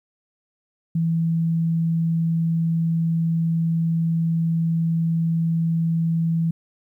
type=tone; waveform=sine; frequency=164.81 Hz; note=E3; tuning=in tune; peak=-18 dBFS; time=0.95-6.51 s; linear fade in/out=5 ms; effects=10-bit